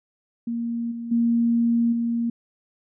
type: tone with level steps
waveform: sine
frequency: 233.7 Hz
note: A#3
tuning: 5 cents sharp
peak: -24 / -29 / -17 / -21 dBFS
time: 0.47-2.3 s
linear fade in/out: 5 ms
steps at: 0.91 / 1.11 / 1.92 s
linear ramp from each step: 10 ms
effects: none